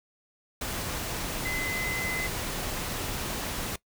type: tone in noise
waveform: sine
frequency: 2039 Hz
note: C7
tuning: 45 cents flat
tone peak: -30 dBFS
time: 1.45-2.27 s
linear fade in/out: 5 ms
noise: pink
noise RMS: -33 dBFS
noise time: 0.61-3.76 s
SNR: 0 dB
effects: noise-tail reverb RT60 0.1 s tail -20 dB re dry